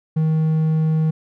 triangle tone, 157.9 Hz, D#3, 26 cents sharp, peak -13 dBFS, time 0.16-1.11 s, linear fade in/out 10 ms, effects none

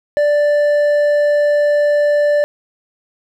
sine tone with hard clipping, 587.3 Hz, D5, in tune, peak -12 dBFS, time 0.17-2.44 s, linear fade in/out 0 ms, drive 5 dB, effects none

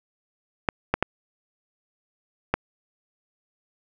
clicks, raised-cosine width 0.5 ms, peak -5 dBFS, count 4, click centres 0.688 / 0.94 / 1.026 / 2.54 s, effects none

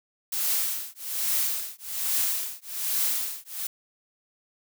blue noise with tremolo, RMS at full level -24 dBFS, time 0.32-3.67 s, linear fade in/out 5 ms, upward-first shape triangle, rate 1.2 Hz, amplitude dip 100%, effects none

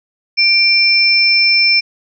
sine tone pair together, 2361 / 5300 Hz, D7 / E8, +9 / +9 cents, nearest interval octave + major second, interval 1400 cents, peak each -11 dBFS, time 0.37-1.81 s, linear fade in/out 20 ms, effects none

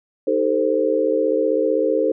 sine chord, A half-diminished seventh, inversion second, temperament equal with one note detuned, 311.1 / 392 / 447.2 / 523.3 Hz, Eb4 / G4 / A4 / C5, 0 / 0 / +28 / 0 cents, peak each -23 / -25 / -20 / -20 dBFS, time 0.27-2.12 s, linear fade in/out 5 ms, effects none

